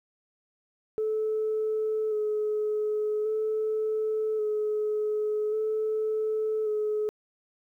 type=tone with vibrato; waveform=sine; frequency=429.6 Hz; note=A4; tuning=41 cents flat; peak=-24 dBFS; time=0.98-7.09 s; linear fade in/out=0 ms; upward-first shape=square; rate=0.44 Hz; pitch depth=18 cents each way; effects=tanh soft clip ceiling -21 dBFS + 11-bit